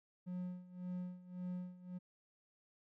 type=tone with tremolo; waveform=triangle; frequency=180.4 Hz; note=F#3; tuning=44 cents flat; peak=-37 dBFS; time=0.26-1.99 s; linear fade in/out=20 ms; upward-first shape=sine; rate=1.8 Hz; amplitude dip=85%; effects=none